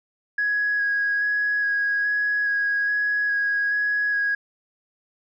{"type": "tone with vibrato", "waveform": "sine", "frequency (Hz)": 1661.2, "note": "G#6", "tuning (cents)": 0, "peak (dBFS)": -19, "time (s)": [0.38, 4.35], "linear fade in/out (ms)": 5, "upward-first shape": "square", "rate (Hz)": 1.2, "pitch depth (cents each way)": 10, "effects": ["tanh soft clip ceiling -15 dBFS"]}